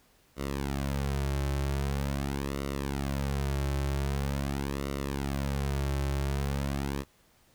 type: tone with flanger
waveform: sawtooth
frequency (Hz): 69.3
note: C#2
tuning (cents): 0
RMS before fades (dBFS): -31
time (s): 0.36-7.05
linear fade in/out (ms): 50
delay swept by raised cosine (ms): 1.2 to 4.2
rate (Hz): 0.44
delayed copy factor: -0.75
effects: pink hiss -64 dBFS RMS until 7.54 s